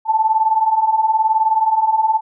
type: beating tone pair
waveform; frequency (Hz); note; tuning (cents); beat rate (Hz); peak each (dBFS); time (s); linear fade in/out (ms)
sine; 864 / 883; A5 / A5; -32 / +6; 19; -18 / -14; 0.05-2.21; 50
effects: none